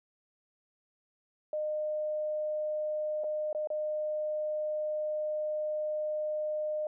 sine tone with dropouts, 610 Hz, D#5, 34 cents flat, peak -30 dBFS, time 1.53-6.87 s, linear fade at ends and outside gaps 2 ms, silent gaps 3.237-3.242 / 3.529-3.548 / 3.673-3.702 s, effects none

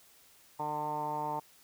10% pulse tone with low-pass filter, 150.3 Hz, D3, 40 cents sharp, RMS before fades -35 dBFS, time 0.59-1.4 s, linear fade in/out 10 ms, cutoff 930 Hz, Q 8.3, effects white hiss -61 dBFS RMS until 1.63 s

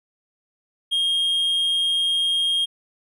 triangle tone, 3236 Hz, G#7, 46 cents flat, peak -17 dBFS, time 0.91-2.66 s, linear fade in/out 20 ms, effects none

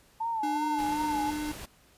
sine tone with vibrato, 880 Hz, A5, in tune, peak -28 dBFS, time 0.2-1.31 s, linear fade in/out 10 ms, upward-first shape sine, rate 2.7 Hz, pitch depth 92 cents each way
square tone, 300 Hz, D4, 37 cents sharp, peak -32 dBFS, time 0.43-1.52 s, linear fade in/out 5 ms
pink noise, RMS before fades -42 dBFS, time 0.78-1.66 s, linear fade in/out 10 ms
effects pink hiss -61 dBFS RMS until 1.97 s + resampled to 32000 Hz

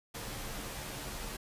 pink noise with comb filter, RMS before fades -41 dBFS, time 0.14-1.37 s, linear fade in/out 10 ms, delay 12 ms, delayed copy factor -0.7, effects resampled to 32000 Hz

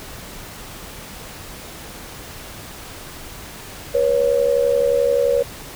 sine tone pair together, 482.9 / 554.4 Hz, B4 / C#5, -39 / 0 cents, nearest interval major second, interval 239 cents, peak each -17 dBFS, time 3.94-5.43 s, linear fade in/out 10 ms, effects pink hiss -36 dBFS RMS until 5.75 s

